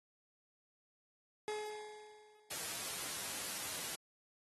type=tone with exponential decay; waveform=30% pulse; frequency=424.1 Hz; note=G#4; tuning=36 cents sharp; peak=-34 dBFS; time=1.48-2.82 s; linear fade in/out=0 ms; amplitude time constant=290 ms
type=noise; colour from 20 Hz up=white; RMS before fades=-42 dBFS; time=2.5-3.96 s; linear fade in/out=10 ms
effects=high-pass 100 Hz 12 dB/octave + AAC 32 kbps